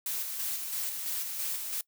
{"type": "noise with tremolo", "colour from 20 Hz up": "blue", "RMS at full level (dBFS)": -33, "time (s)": [0.06, 1.81], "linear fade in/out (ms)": 2, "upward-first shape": "square", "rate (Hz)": 3, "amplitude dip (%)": 35, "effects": ["noise-tail reverb RT60 0.1 s tail -22 dB re dry"]}